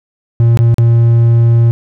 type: tone with dropouts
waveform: triangle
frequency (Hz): 116.7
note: A#2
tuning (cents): +2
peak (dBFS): -3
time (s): 0.4-1.71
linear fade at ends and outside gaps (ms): 0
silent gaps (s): 0.573-0.59 / 0.743-0.783
effects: none